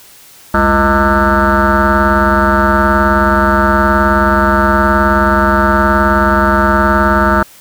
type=tone with frequency modulation; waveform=sine; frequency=766 Hz; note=G5; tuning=40 cents flat; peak=-6 dBFS; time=0.54-7.43 s; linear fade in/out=5 ms; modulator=141 Hz; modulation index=5.4; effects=tanh soft clip ceiling -3 dBFS + white hiss -40 dBFS RMS until 7.6 s